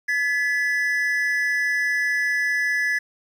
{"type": "tone pair together", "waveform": "triangle", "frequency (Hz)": [1707.9, 1983], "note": ["G#6", "B6"], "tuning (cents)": [48, 7], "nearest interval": "minor third", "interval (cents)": 259, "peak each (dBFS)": [-20, -22], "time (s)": [0.08, 2.99], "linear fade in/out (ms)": 10, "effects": ["9-bit"]}